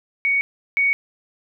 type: tone pair in turn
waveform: sine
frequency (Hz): 2234 / 2234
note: C#7 / C#7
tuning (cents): +13 / +13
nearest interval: unison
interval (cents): 0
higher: neither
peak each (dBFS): -16 / -15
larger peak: second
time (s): 0.25-0.41 / 0.77-0.93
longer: neither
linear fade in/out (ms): 0
effects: none